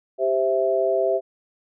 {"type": "chord", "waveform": "sine", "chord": "C major", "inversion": "second", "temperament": "equal", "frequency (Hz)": [392, 523.3, 659.3], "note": ["G4", "C5", "E5"], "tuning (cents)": [0, 0, 0], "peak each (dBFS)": [-23, -24, -21], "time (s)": [0.18, 1.21], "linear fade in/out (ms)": 50, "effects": []}